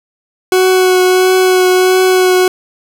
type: tone with vibrato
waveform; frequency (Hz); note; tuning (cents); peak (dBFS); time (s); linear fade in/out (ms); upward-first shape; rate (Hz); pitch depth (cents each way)
40% pulse; 370; F#4; 0; -6; 0.52-2.48; 2; triangle; 1.5; 15
effects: none